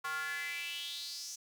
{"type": "tone with high-pass filter sweep", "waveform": "square", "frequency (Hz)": 155.56, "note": "D#3", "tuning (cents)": 0, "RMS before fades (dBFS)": -40, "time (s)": [0.04, 1.36], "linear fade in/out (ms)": 10, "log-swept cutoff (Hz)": [1200, 6200], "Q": 5.3, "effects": ["11-bit"]}